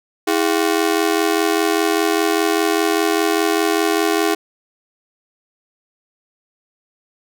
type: ring-modulated tone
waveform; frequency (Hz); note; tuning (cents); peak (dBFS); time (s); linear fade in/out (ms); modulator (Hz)
sawtooth; 367; F#4; -14; -8; 0.27-4.35; 10; 42.5
effects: none